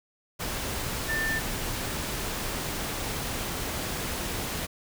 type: tone in noise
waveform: sine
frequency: 1784 Hz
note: A6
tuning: 23 cents sharp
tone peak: -27 dBFS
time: 1.08-1.4 s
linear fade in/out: 20 ms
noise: pink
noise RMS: -32 dBFS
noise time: 0.39-4.67 s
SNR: +2 dB
effects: none